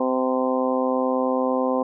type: harmonic tone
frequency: 129.1 Hz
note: C3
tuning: 23 cents flat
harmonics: 2 / 3 / 4 / 5 / 6 / 7 / 8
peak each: -24 / -31 / -23 / -32 / -30 / -33 / -29 dBFS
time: 0-1.83 s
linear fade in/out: 5 ms
effects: none